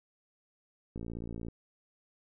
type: click train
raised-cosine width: 3 ms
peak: -28 dBFS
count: 31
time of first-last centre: 0.96-1.484 s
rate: 57.2 Hz
effects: none